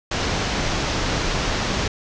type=low-pass noise; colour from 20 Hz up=pink; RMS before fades=-23 dBFS; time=0.11-1.88 s; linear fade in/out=5 ms; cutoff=6600 Hz; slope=48 dB/octave; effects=none